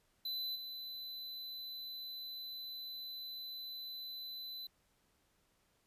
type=tone with level steps; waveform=square; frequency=4013 Hz; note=B7; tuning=27 cents sharp; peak=-38 / -44 dBFS; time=0.25-4.67 s; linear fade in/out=5 ms; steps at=0.55 s; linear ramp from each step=10 ms; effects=pink hiss -75 dBFS RMS until 5.86 s + resampled to 32000 Hz